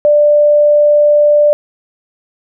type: tone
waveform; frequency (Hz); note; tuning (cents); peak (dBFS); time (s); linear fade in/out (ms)
sine; 591; D5; +11; -5; 0.05-1.53; 0
effects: none